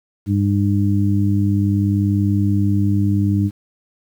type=harmonic tone; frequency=100.6 Hz; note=G2; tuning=45 cents sharp; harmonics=1 / 2 / 3; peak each=-16 / -19 / -21 dBFS; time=0.26-3.51 s; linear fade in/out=50 ms; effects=8-bit